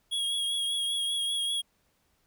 square tone with vibrato, 3305 Hz, G#7, 9 cents flat, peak -28 dBFS, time 0.11-1.62 s, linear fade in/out 20 ms, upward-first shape triangle, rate 5.1 Hz, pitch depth 34 cents each way, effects pink hiss -71 dBFS RMS until 2.26 s

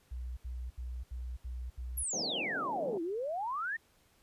sine tone bursts, 61.74 Hz, B1, in tune, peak -37 dBFS, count 6, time 0.11-2.035 s, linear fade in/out 10 ms, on 260 ms, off 73 ms
sine exponential two-way sweep, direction down then up, 11770 to 319.7 to 1883 Hz, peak -33 dBFS, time 1.97-3.77 s, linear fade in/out 10 ms, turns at 3.02 s
white band-pass noise, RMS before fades -41 dBFS, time 2.13-2.98 s, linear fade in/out 5 ms, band 160 to 740 Hz, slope 48 dB/octave
effects pink hiss -68 dBFS RMS until 4.22 s + resampled to 32000 Hz

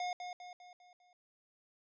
square tone with echo, 719 Hz, F#5, 50 cents flat, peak -36 dBFS, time 0-0.13 s, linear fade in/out 2 ms, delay 200 ms, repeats 5, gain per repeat -6 dB, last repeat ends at 1.13 s, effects resampled to 16000 Hz

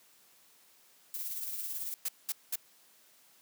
violet noise with tremolo, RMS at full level -36 dBFS, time 1.14-1.94 s, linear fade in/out 0 ms, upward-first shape triangle, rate 18 Hz, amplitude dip 50%
blue noise bursts, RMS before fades -33 dBFS, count 3, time 2.05-2.558 s, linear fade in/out 5 ms, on 36 ms, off 200 ms
effects white hiss -63 dBFS RMS until 3.41 s + high-pass 150 Hz 12 dB/octave

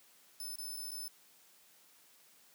10% pulse tone with dropouts, 5270 Hz, E8, 1 cent flat, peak -35 dBFS, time 0.4-1.08 s, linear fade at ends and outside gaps 2 ms, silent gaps 0.558-0.584 / 0.766-0.77 / 0.909-0.916 s, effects white hiss -64 dBFS RMS until 2.54 s + high-pass 150 Hz 12 dB/octave

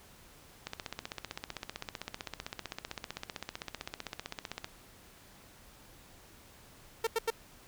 click train, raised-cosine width 0.2 ms, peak -20 dBFS, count 63, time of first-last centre 0.67-4.644 s, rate 15.6 Hz
sawtooth tone bursts, 453.7 Hz, A#4, 47 cents flat, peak -24 dBFS, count 3, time 7.04-7.304 s, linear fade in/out 5 ms, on 30 ms, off 87 ms
effects pink hiss -57 dBFS RMS until 7.67 s

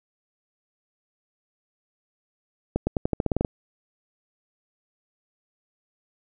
accelerating click train, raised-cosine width 2 ms, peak -9 dBFS, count 11, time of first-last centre 2.76-3.448 s, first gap 110 ms, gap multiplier 0.89, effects none

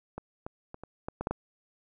clicks, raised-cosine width 1 ms, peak -23 / -23 / -27 / -28 / -20 / -19 / -15 / -16 dBFS, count 8, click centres 0.18 / 0.465 / 0.744 / 0.836 / 1.085 / 1.21 / 1.271 / 1.31 s, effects none

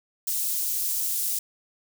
white high-pass noise, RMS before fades -27 dBFS, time 0.27-1.39 s, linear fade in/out 5 ms, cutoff 6900 Hz, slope 12 dB/octave, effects none

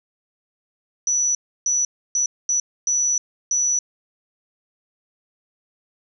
sine tone bursts at uneven times, 5920 Hz, F#8, in tune, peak -17 dBFS, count 6, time 1.07-1.35 / 1.66-1.85 / 2.15-2.26 / 2.49-2.6 / 2.87-3.18 / 3.51-3.79 s, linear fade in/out 2 ms, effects none

